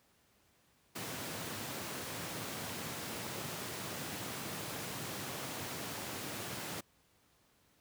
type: high-pass noise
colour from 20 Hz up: pink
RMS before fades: -42 dBFS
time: 0.95-6.81 s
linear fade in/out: 10 ms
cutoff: 100 Hz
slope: 24 dB/octave
effects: pink hiss -70 dBFS RMS until 7.8 s + high-pass 60 Hz 12 dB/octave